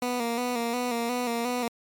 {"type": "tone with vibrato", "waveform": "15% pulse", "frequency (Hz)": 240.2, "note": "B3", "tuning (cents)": -48, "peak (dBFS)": -20, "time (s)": [0.02, 1.68], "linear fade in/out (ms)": 2, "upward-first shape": "square", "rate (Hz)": 2.8, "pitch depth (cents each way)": 47, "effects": ["MP3 96 kbps"]}